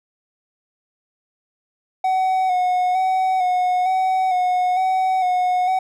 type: tone with vibrato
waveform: triangle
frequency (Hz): 740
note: F#5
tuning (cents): 0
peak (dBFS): -14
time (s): 2.04-5.79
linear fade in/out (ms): 5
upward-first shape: square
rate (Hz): 1.1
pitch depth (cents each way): 28
effects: none